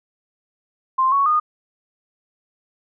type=tone with pitch steps; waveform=sine; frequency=1048 / 1113 / 1227 Hz; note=C6 / C#6 / D#6; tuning=+2 / +7 / -25 cents; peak=-14 dBFS; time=0.98-1.4 s; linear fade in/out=10 ms; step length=140 ms; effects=none